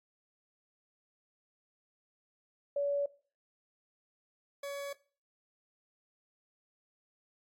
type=tone pair in turn; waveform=sine / 40% pulse; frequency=569 / 563.8 Hz; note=C#5 / C#5; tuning=+45 / +29 cents; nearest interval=unison; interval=16 cents; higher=first; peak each=-29 / -37 dBFS; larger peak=first; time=2.76-3.06 / 4.63-4.93 s; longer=neither; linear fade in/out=5 ms; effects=noise-tail reverb RT60 0.4 s tail -19 dB re dry + AAC 48 kbps